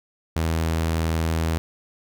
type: tone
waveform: sawtooth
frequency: 81.3 Hz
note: E2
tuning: 23 cents flat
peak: -17 dBFS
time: 0.36-1.58 s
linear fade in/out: 0 ms
effects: none